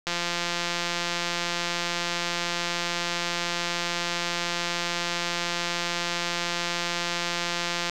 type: click train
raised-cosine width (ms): 0.2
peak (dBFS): -10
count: 1355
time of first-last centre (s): 0.07-7.897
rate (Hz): 173
effects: none